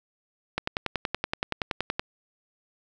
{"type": "click train", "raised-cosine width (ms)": 0.3, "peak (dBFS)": -10, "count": 16, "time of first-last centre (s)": [0.58, 1.995], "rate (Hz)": 10.6, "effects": []}